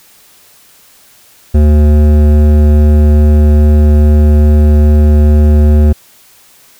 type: tone with hard clipping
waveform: sine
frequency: 74.8 Hz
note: D2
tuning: 32 cents sharp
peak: -5 dBFS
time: 1.54-5.93 s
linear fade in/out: 10 ms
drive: 13 dB
effects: white hiss -43 dBFS RMS until 6.79 s